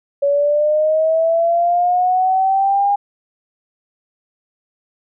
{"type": "linear sweep", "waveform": "sine", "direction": "up", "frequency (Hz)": [561, 813], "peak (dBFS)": -12, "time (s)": [0.22, 2.96], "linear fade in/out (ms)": 10, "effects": []}